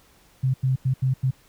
sine tone bursts at uneven times, 130.81 Hz, C3, in tune, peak -18 dBFS, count 5, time 0.43-0.54 / 0.63-0.76 / 0.85-0.94 / 1.02-1.14 / 1.23-1.31 s, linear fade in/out 10 ms, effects pink hiss -57 dBFS RMS until 1.48 s

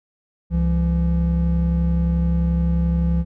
triangle tone pair together, 67 / 169.46 Hz, C2 / E3, +42 / +48 cents, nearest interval octave + major third, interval 1606 cents, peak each -17 dBFS, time 0.5-3.25 s, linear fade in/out 50 ms, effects none

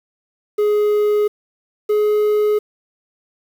triangle tone pair in turn, 418.3 / 421.2 Hz, G#4 / G#4, +12 / +24 cents, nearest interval unison, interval 12 cents, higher second, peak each -11 dBFS, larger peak neither, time 0.58-1.28 / 1.89-2.59 s, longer neither, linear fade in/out 10 ms, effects 7-bit

